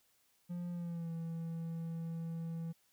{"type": "tone with pitch glide", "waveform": "triangle", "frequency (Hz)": [175.1, 165.27], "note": ["F3", "E3"], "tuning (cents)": [5, 5], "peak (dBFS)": -36, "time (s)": [0.49, 2.73], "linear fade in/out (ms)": 20, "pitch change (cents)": -100, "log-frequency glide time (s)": [0.71, 1.11], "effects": ["white hiss -73 dBFS RMS until 2.92 s"]}